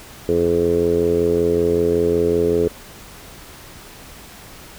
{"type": "tone with low-pass filter", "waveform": "10% pulse", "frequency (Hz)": 85.3, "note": "F2", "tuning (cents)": -40, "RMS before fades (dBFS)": -17, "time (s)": [0.29, 2.68], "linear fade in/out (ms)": 0, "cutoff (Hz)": 440, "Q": 6.3, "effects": ["pink hiss -40 dBFS RMS until 4.78 s"]}